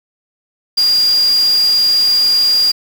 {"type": "tone in noise", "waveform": "sine", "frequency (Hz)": 4814, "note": "D8", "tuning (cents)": 42, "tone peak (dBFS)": -9, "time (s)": [0.77, 2.72], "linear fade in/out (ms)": 10, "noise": "white", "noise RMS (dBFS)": -27, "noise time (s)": [0.77, 2.72], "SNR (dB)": 15, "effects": []}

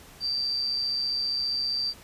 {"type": "tone with amplitude modulation", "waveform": "sine", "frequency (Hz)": 4683, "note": "D8", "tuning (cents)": -6, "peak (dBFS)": -23, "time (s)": [0.2, 1.94], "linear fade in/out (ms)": 50, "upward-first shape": "sine", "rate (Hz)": 135, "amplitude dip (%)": 50, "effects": ["pink hiss -50 dBFS RMS until 2.03 s", "resampled to 32000 Hz"]}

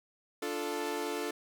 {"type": "chord", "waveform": "sawtooth", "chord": "D minor", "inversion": "none", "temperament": "equal", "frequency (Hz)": [293.7, 349.2, 440], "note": ["D4", "F4", "A4"], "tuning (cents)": [0, 0, 0], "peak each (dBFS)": [-35, -35, -32], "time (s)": [0.42, 1.31], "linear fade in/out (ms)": 5, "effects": []}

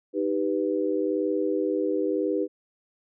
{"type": "chord", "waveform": "sine", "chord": "Eb augmented", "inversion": "none", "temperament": "equal", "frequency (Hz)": [311.1, 392, 493.9], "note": ["Eb4", "G4", "B4"], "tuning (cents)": [0, 0, 0], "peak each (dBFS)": [-27, -27, -28], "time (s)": [0.13, 2.48], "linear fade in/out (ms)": 50, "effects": []}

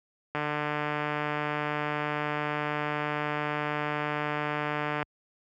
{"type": "click train", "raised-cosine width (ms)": 0.5, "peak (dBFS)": -15, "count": 698, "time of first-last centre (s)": [0.35, 5.028], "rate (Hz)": 149, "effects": ["high-pass 60 Hz 12 dB/octave"]}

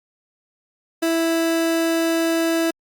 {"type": "tone", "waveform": "30% pulse", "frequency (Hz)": 329.6, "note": "E4", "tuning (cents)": 0, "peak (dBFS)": -15, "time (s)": [1.02, 2.71], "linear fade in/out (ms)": 10, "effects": ["Opus 48 kbps"]}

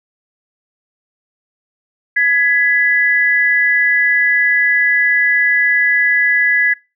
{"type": "tone pair together", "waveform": "sine", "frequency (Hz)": [1675, 1991.9], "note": ["G#6", "B6"], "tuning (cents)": [14, 14], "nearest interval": "minor third", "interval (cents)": 300, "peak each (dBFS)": -13, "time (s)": [2.16, 6.74], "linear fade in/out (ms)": 10, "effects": ["noise-tail reverb RT60 0.3 s tail -25 dB re dry"]}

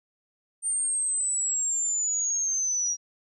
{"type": "linear sweep", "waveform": "sine", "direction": "down", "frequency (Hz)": [8870, 5710], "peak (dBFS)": -24, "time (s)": [0.62, 2.97], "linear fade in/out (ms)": 50, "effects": []}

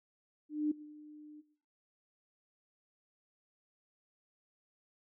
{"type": "tone with ADSR envelope", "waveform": "sine", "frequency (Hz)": 300.9, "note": "D4", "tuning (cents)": 42, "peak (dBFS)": -27, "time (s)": [0.49, 1.42], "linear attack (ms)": 220, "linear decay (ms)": 8, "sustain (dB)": -22, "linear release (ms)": 23, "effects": ["noise-tail reverb RT60 0.7 s tail -20 dB re dry"]}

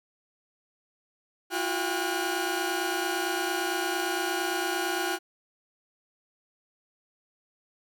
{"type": "tone cluster", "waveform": "sawtooth", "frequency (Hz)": [338.6, 367.4, 799, 1445], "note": ["E4", "F#4", "G5", "F#6"], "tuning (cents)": [46, -12, 33, -41], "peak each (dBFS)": -29, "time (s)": [1.5, 5.19], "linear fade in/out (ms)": 50, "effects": []}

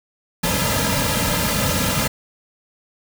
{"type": "noise with comb filter", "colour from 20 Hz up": "pink", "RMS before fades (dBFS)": -20, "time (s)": [0.43, 2.08], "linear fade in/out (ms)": 10, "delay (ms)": 2.7, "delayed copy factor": -1, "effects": []}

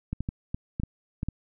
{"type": "clicks", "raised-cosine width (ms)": 5, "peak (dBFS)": -17, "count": 8, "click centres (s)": [0.13, 0.206, 0.289, 0.545, 0.799, 0.835, 1.231, 1.286], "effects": []}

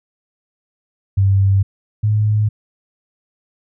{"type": "tone pair in turn", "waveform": "sine", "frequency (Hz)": [97.7, 106.39], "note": ["G2", "G#2"], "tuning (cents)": [-5, 42], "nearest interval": "minor second", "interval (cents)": 147, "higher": "second", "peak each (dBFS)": [-10, -12], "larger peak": "first", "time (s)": [[1.17, 1.63], [2.03, 2.49]], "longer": "neither", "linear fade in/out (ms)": 10, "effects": []}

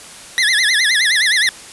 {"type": "tone with vibrato", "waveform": "25% pulse", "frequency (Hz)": 1864.7, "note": "A#6", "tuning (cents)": 0, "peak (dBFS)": -8, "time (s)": [0.38, 1.49], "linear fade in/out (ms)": 0, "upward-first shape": "sine", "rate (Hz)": 9.6, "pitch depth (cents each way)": 200, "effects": ["white hiss -36 dBFS RMS until 1.72 s", "resampled to 24000 Hz"]}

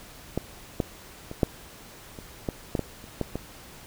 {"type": "clicks", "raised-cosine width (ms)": 2, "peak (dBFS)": [-12, -10, -22, -6, -25, -13, -12, -13, -30, -13, -16], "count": 11, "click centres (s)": [0.376, 0.802, 1.314, 1.432, 2.188, 2.488, 2.752, 2.793, 3.041, 3.213, 3.356], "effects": ["pink hiss -47 dBFS RMS until 3.86 s"]}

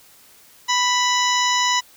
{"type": "harmonic tone with a mistuned harmonic", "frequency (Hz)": 987.8, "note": "B5", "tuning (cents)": 0, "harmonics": [1, 2, 3, 4, 5, 6, 7], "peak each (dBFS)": [-20, -23, -25, -26, -27, -28, -28], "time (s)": [0.68, 1.81], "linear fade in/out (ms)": 20, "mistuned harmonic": 5, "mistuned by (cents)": 87, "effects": ["white hiss -50 dBFS RMS until 1.96 s"]}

